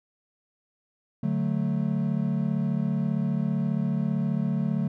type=chord; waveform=triangle; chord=D major; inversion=none; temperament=equal; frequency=146.83 / 185 / 220 Hz; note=D3 / F#3 / A3; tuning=0 / 0 / 0 cents; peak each=-26 dBFS; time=1.23-4.88 s; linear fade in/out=5 ms; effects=none